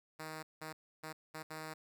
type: tone bursts at uneven times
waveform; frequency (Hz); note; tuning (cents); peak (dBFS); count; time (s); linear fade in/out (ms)
5% pulse; 157.1; D#3; +17; -32; 5; 0.19-0.43 / 0.61-0.73 / 1.03-1.13 / 1.34-1.43 / 1.5-1.74; 10
effects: none